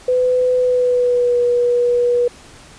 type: tone with pitch glide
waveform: sine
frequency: 503 to 484.7 Hz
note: B4 to B4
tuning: +32 to -32 cents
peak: -12 dBFS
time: 0.08-2.28 s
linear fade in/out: 5 ms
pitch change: -64 cents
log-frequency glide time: 0.56-1.38 s
effects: pink hiss -42 dBFS RMS until 2.78 s + resampled to 22050 Hz